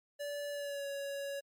square tone with pitch glide, 578 to 559.9 Hz, D5 to C#5, -28 to +17 cents, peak -38 dBFS, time 0.19-1.41 s, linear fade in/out 20 ms, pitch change -55 cents, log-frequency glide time 0.51-0.87 s, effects MP3 96 kbps

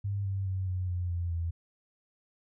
sine tone with pitch steps, 100 / 97.15 / 94.39 / 91.7 / 89.09 / 86.55 / 84.09 Hz, G2 / G2 / F#2 / F#2 / F2 / F2 / E2, +35 / -15 / +35 / -15 / +35 / -15 / +35 cents, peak -29 dBFS, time 0.04-1.51 s, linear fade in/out 10 ms, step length 210 ms, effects none

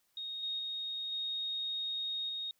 sine tone with level steps, 3729 Hz, A#7, in tune, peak -38 / -34 / -36 / -34 / -36 dBFS, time 0.17-2.51 s, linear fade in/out 2 ms, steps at 0.43 / 0.59 / 1.12 / 2.29 s, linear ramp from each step 2 ms, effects white hiss -75 dBFS RMS until 2.59 s

